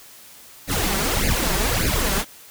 pink noise with flanger, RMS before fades -21 dBFS, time 0.67-2.25 s, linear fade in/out 50 ms, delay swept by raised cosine 0.43 to 5.23 ms, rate 1.7 Hz, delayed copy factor +0.9, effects white hiss -45 dBFS RMS until 2.5 s

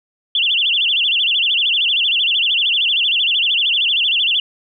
sine tone with vibrato, 3086 Hz, G7, 28 cents flat, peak -13 dBFS, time 0.35-4.4 s, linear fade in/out 2 ms, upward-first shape sine, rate 13 Hz, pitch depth 230 cents each way, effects none

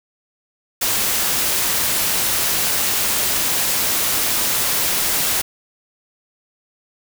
white noise, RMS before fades -19 dBFS, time 0.81-5.42 s, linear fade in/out 10 ms, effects none

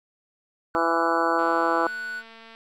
triangle tone, 1480 Hz, F#6, in tune, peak -28 dBFS, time 0.74-2.23 s, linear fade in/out 50 ms
harmonic tone, 166.6 Hz, E3, 19 cents sharp, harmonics 2 / 3 / 4 / 5 / 6 / 7 / 8, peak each -28 / -28 / -28 / -28 / -28 / -28 / -28 dBFS, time 0.75-1.87 s, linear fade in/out 0 ms
click train, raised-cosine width 0.3 ms, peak -31 dBFS, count 263, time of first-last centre 1.39-2.549 s, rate 226 Hz
effects none

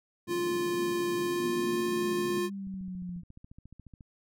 white band-pass noise, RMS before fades -40 dBFS, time 0.27-2.4 s, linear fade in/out 5 ms, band 160 to 290 Hz, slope 24 dB/octave
square tone with pitch glide, 349.2 to 353.5 Hz, F4 to F4, 0 to +21 cents, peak -29 dBFS, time 0.27-2.5 s, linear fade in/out 50 ms, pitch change +21 cents, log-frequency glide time 1.14-1.92 s
sine exponential sweep, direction down, 246.9 to 173.1 Hz, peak -35 dBFS, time 1.4-3.23 s, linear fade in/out 50 ms
click train, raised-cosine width 5 ms, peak -37 dBFS, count 20, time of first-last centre 2.67-4.008 s, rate 14.2 Hz
effects none

